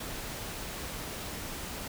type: noise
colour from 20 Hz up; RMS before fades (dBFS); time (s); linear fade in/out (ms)
pink; -39; 0-1.88; 5
effects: none